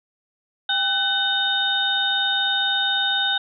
sine tone cluster, 798 / 1511 / 3012 / 3688 Hz, G5 / F#6 / F#7 / A#7, +31 / +36 / +30 / -19 cents, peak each -28 / -24 / -29 / -21 dBFS, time 0.69-3.38 s, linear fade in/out 5 ms, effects none

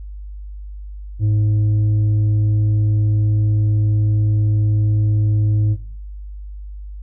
sine tone with tanh clipping, 105.7 Hz, G#2, 31 cents sharp, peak -14 dBFS, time 1.19-5.77 s, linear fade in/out 50 ms, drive 4 dB, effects noise-tail reverb RT60 0.6 s tail -21 dB re dry + added 50 Hz sine -29 dBFS peak until 7.02 s

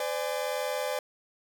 40% pulse tone cluster, 511 / 592 / 831 Hz, C5 / D5 / G#5, -41 / +14 / +1 cents, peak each -32 / -32 / -36 dBFS, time 0-0.99 s, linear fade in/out 2 ms, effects none

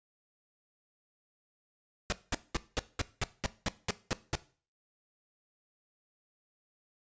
pink noise bursts, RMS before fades -30 dBFS, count 11, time 2.1-4.353 s, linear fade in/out 0 ms, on 23 ms, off 200 ms, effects noise-tail reverb RT60 0.4 s tail -18 dB re dry + resampled to 16000 Hz

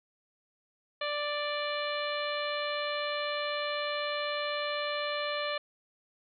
harmonic tone, 588 Hz, D5, 2 cents sharp, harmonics 1 / 2 / 3 / 4 / 5 / 6 / 7, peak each -34 / -37 / -39 / -40 / -41 / -42 / -42 dBFS, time 1.01-5.58 s, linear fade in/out 5 ms, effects none

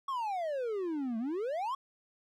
triangle exponential two-way sweep, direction down then up, 1128 to 217.2 to 1128 Hz, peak -30 dBFS, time 0.08-1.75 s, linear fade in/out 5 ms, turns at 1.18 s, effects none

